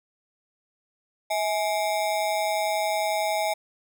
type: ring-modulated tone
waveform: square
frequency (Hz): 740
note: F#5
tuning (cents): 0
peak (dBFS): -21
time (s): 1.3-3.54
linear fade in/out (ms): 10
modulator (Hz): 94.5
effects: none